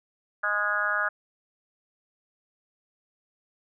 harmonic tone, 207 Hz, G#3, 5 cents flat, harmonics 3 / 4 / 5 / 6 / 7 / 8, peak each -35 / -38 / -38 / -30 / -27 / -29 dBFS, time 0.43-1.09 s, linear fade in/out 10 ms, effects none

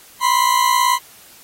40% pulse tone pair together, 984 / 1042.5 Hz, B5 / C6, -7 / -7 cents, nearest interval minor second, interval 100 cents, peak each -15 dBFS, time 0.2-0.99 s, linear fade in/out 50 ms, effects white hiss -45 dBFS RMS until 1.43 s + AAC 48 kbps

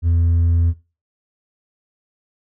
triangle tone with hard clipping, 84.3 Hz, E2, 39 cents sharp, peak -12 dBFS, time 0.02-0.74 s, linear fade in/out 50 ms, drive 1 dB, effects noise-tail reverb RT60 0.3 s tail -17 dB re dry

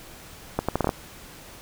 accelerating click train, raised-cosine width 1 ms, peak -8 dBFS, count 7, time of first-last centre 0.59-0.892 s, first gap 96 ms, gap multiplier 0.73, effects pink hiss -45 dBFS RMS until 1.61 s

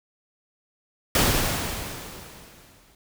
pink noise with exponential decay, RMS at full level -18 dBFS, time 1.15-2.95 s, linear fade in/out 2 ms, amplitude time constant 390 ms, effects none

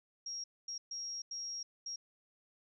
sine tone bursts at uneven times, 5600 Hz, F8, 4 cents sharp, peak -39 dBFS, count 5, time 0.26-0.44 / 0.68-0.78 / 0.91-1.22 / 1.31-1.63 / 1.86-1.96 s, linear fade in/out 5 ms, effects none

